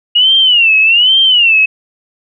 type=tone with vibrato; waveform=sine; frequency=2852 Hz; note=F7; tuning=36 cents sharp; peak=-5 dBFS; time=0.15-1.66 s; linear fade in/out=10 ms; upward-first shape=sine; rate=1.2 Hz; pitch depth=180 cents each way; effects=none